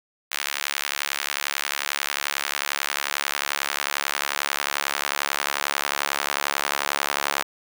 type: tone with high-pass filter sweep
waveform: sawtooth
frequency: 71.2 Hz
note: C#2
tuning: 47 cents sharp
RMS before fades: -27 dBFS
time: 0.31-7.43 s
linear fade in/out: 10 ms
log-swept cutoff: 1900 to 1000 Hz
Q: 0.91
effects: none